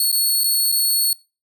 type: tone with dropouts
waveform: 10% pulse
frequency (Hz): 4392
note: C#8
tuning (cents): -17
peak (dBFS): -9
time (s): 0-1.13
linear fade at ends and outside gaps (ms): 2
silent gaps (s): 0.117-0.126 / 0.436-0.441 / 0.718-0.723
effects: noise-tail reverb RT60 0.3 s tail -22 dB re dry